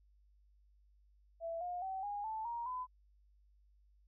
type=tone with pitch steps; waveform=sine; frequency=665 / 712.7 / 763.9 / 818.7 / 877.5 / 940.5 / 1008 Hz; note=E5 / F5 / G5 / G#5 / A5 / A#5 / B5; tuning=+15 / +35 / -45 / -25 / -5 / +15 / +35 cents; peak=-38 dBFS; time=1.4-2.87 s; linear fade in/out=50 ms; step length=210 ms; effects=added 50 Hz sine -65 dBFS peak until 4.07 s